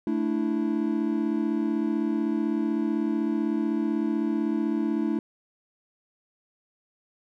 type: chord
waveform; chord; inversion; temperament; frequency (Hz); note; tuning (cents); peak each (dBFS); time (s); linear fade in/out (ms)
triangle; A suspended fourth; none; equal; 220 / 293.7 / 329.6; A3 / D4 / E4; 0 / 0 / 0; -26; 0.07-5.19; 2
effects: none

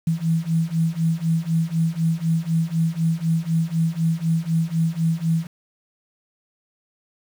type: beating tone pair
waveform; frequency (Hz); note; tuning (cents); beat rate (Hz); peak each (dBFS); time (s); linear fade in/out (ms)
sine; 161.6 / 165.6; E3 / E3; -34 / +8; 4; -22 / -21; 0.07-5.47; 5
effects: 7-bit

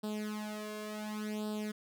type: tone with flanger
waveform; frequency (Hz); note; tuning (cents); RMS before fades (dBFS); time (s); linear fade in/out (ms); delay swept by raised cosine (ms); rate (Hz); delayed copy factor
sawtooth; 212.4; G#3; +39; -39; 0.03-1.72; 10; 0.23 to 1.83; 0.69; +0.85
effects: none

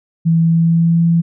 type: tone with pitch glide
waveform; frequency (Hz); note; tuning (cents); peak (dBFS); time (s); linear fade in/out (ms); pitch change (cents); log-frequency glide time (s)
sine; 164.81 to 167.88; E3 to E3; 0 to +32; -9; 0.25-1.22; 20; +32; 0.4-1.03
effects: none

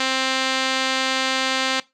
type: tone with low-pass filter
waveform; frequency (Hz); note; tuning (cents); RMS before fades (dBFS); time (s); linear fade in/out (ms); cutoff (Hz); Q
5% pulse; 262.9; C4; +8; -22; 0-1.8; 2; 5100; 7
effects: noise-tail reverb RT60 0.2 s tail -19 dB re dry

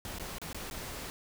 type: noise with dropouts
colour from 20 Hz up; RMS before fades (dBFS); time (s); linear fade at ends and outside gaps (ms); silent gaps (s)
pink; -41; 0.05-1.1; 0; 0.185-0.197 / 0.384-0.416 / 0.529-0.546 / 0.7-0.711
effects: none

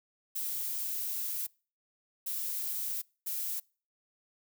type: noise bursts at uneven times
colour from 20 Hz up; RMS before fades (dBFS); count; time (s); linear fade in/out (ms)
violet; -35; 3; 0.35-1.47 / 2.26-3.02 / 3.26-3.6; 10
effects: noise-tail reverb RT60 0.4 s tail -26 dB re dry

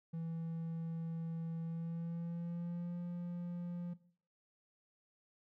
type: tone with pitch glide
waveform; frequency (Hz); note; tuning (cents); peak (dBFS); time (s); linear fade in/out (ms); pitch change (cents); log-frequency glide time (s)
triangle; 164.81 to 174.61; E3 to F3; 0 to 0; -37; 0.13-3.94; 10; +100; 1.63-2.98
effects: noise-tail reverb RT60 0.5 s tail -17 dB re dry

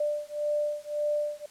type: beating tone pair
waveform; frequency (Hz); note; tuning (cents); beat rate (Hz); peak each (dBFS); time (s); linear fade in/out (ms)
sine; 592 / 593.8; D5 / D5; +14 / +19; 1.8; -30; 0-1.46; 5
effects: white hiss -55 dBFS RMS until 1.5 s + low-pass 10000 Hz 12 dB/octave

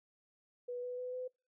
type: tone with pitch steps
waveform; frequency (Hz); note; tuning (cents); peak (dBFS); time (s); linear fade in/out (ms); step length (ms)
sine; 490.3 / 495.4 / 500.6 / 505.8; B4 / B4 / B4 / B4; -13 / +5 / +23 / +41; -38; 0.68-1.28; 10; 150
effects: noise-tail reverb RT60 0.3 s tail -26 dB re dry

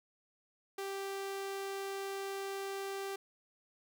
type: tone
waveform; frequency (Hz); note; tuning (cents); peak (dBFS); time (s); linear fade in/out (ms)
sawtooth; 392; G4; 0; -34; 0.78-3.16; 5
effects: none

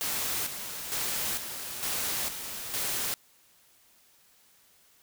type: noise with tremolo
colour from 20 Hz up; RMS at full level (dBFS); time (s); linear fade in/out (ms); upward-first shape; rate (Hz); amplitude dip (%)
white; -31; 0.01-3.14; 0; square; 1.1; 55
effects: white hiss -62 dBFS RMS until 5.02 s

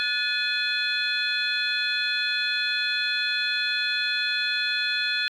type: tone cluster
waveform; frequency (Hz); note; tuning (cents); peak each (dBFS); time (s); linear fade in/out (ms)
sine; 1457 / 1727 / 2515 / 3431 / 4167; F#6 / A6 / D#7 / A7 / C8; -27 / -33 / +18 / -44 / -8; -29; 0-5.28; 0
effects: tanh soft clip ceiling -14 dBFS

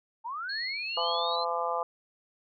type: linear sweep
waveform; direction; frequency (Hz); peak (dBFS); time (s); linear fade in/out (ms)
sine; up; 870 to 4186; -33; 0.24-1.45; 20
type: tone with tremolo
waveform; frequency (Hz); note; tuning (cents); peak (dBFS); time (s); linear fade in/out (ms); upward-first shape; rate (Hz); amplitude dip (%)
sine; 4317; C#8; -47; -33; 0.49-1.36; 5; sine; 2.2; 45
type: harmonic tone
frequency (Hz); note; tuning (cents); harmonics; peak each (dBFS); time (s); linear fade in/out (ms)
170; F3; -46; 3 / 4 / 5 / 6 / 7; -34 / -34 / -34 / -34 / -34; 0.97-1.83; 2
effects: none

